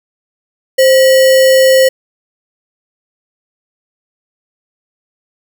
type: tone with sample-and-hold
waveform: sine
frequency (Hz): 525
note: C5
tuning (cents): +6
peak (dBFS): -4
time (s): 0.78-1.89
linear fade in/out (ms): 10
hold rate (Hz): 2450
effects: none